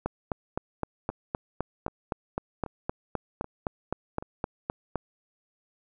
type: two click trains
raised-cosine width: 1 ms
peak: -24 / -14 dBFS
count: 5 / 20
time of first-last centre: 1.1-4.225 / 0.06-4.957 s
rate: 1.28 / 3.88 Hz
effects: none